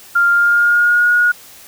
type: tone with pitch glide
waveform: sine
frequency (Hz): 1396.9 to 1445.3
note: F6 to F#6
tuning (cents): 0 to -41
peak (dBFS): -9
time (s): 0.15-1.32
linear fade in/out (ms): 10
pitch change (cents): +59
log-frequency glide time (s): 0.29-1.1
effects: white hiss -40 dBFS RMS until 1.67 s